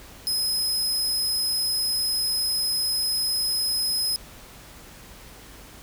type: tone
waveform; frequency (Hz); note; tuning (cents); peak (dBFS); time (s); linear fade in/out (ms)
sawtooth; 5090; D#8; +39; -20; 0.27-4.16; 0
effects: added 50 Hz sine -52 dBFS peak until 5.82 s + pink hiss -46 dBFS RMS until 5.82 s